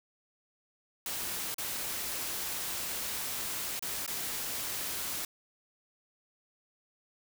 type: noise with dropouts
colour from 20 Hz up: white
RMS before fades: -36 dBFS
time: 1.06-5.25 s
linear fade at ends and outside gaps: 2 ms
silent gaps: 1.544-1.582 / 3.794-3.824 / 4.064-4.077 s
effects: none